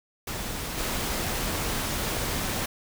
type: noise with level steps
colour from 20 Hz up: pink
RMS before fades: -33 / -29 dBFS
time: 0.27-2.66 s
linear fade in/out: 5 ms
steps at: 0.77 s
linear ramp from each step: 20 ms
effects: none